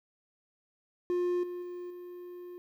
triangle tone with level steps, 355.1 Hz, F4, 29 cents sharp, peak -25 / -34 / -36 / -40 dBFS, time 1.1-2.58 s, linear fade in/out 0 ms, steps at 1.43 / 1.62 / 1.9 s, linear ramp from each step 5 ms, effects 11-bit

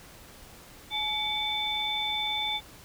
sine tone cluster, 848 / 2259 / 3531 Hz, G#5 / C#7 / A7, +36 / +32 / +5 cents, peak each -34 / -35 / -29 dBFS, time 0.9-2.61 s, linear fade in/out 50 ms, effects pink hiss -50 dBFS RMS until 2.84 s

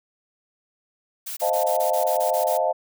blue noise bursts, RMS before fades -32 dBFS, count 10, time 1.26-2.576 s, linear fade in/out 10 ms, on 110 ms, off 24 ms
sine chord, F dominant seventh, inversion second, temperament equal, 523.3 / 622.3 / 698.5 / 880 Hz, C5 / Eb5 / F5 / A5, 0 / 0 / 0 / 0 cents, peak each -26 / -23 / -24 / -27 dBFS, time 1.41-2.73 s, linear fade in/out 20 ms
effects none

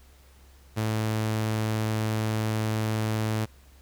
sawtooth tone, 109.3 Hz, A2, 11 cents flat, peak -21 dBFS, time 0.76-3.46 s, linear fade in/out 20 ms, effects added 67 Hz sine -52 dBFS peak until 3.81 s + pink hiss -59 dBFS RMS until 3.81 s

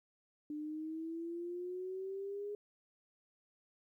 sine exponential sweep, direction up, 297.1 to 415.3 Hz, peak -39 dBFS, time 0.5-2.55 s, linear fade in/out 2 ms, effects 13-bit

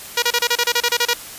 5% pulse tone bursts, 478.6 Hz, A#4, 46 cents sharp, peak -3 dBFS, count 12, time 0.17-1.136 s, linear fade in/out 5 ms, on 53 ms, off 30 ms, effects white hiss -35 dBFS RMS until 1.38 s + resampled to 32000 Hz

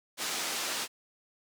white band-pass noise, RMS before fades -34 dBFS, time 0.17-0.88 s, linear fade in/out 50 ms, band 250 to 7000 Hz, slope 12 dB/octave, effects none

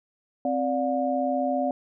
sine tone cluster, 262.4 / 583 / 718 Hz, C4 / D5 / F5, +5 / -13 / +48 cents, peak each -27 dBFS, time 0.45-1.71 s, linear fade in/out 2 ms, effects none

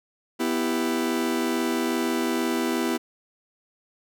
40% pulse chord, E minor, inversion second, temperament just, 247.2 / 329.6 / 395.6 Hz, B3 / E4 / G4, +2 / 0 / +16 cents, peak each -26 / -26 / -29 dBFS, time 0.39-2.98 s, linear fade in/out 20 ms, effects none

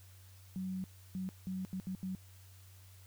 sine tone bursts at uneven times, 187.3 Hz, F#3, 21 cents sharp, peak -36 dBFS, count 6, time 0.56-0.84 / 1.15-1.29 / 1.47-1.65 / 1.73-1.8 / 1.87-1.95 / 2.03-2.15 s, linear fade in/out 0 ms, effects added 94 Hz sine -55 dBFS peak until 3.06 s + white hiss -63 dBFS RMS until 3.06 s

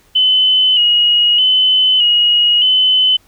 sine tone with vibrato, 2960 Hz, F#7, in tune, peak -8 dBFS, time 0.15-3.17 s, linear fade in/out 10 ms, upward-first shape square, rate 0.81 Hz, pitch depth 41 cents each way, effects pink hiss -52 dBFS RMS until 3.27 s

